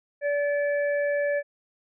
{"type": "harmonic tone", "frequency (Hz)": 577, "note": "D5", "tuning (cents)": -31, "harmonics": [1, 3, 4], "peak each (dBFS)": [-23, -31, -41], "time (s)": [0.21, 1.43], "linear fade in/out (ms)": 50, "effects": []}